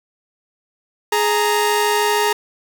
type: tone pair together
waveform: sawtooth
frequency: 417.6 / 928.1 Hz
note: G#4 / A#5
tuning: +10 / -8 cents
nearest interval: octave + major second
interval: 1382 cents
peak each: -14 dBFS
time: 1.12-2.33 s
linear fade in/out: 5 ms
effects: none